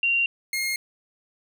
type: tone pair in turn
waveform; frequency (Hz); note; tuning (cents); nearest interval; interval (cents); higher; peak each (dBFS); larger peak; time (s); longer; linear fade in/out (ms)
sine / sawtooth; 2763 / 2139; F7 / C7; -19 / +38; major third; 443; first; -19 / -21; first; 0.03-0.26 / 0.53-0.76; neither; 2
effects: none